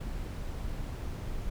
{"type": "noise", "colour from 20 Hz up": "brown", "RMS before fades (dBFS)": -36, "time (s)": [0, 1.5], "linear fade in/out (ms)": 10, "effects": []}